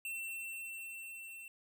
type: tone with level ramp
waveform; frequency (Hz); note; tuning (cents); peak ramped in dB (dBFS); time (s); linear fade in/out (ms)
square; 2698; E7; +40; -39 to -48; 0.05-1.48; 2
effects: 12-bit